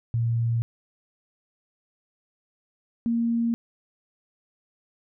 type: tone pair in turn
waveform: sine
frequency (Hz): 116.3 / 232.6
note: A#2 / A#3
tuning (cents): -4 / -4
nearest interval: octave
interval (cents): 1200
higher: second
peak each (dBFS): -21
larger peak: neither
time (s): 0.14-0.62 / 3.06-3.54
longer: neither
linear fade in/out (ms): 0
effects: none